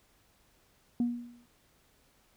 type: tone with exponential decay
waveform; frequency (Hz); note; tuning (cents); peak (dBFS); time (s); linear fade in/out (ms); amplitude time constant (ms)
sine; 239.9; A#3; +50; -22; 1-1.46; 2; 100
effects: tanh soft clip ceiling -22 dBFS + pink hiss -67 dBFS RMS until 2.36 s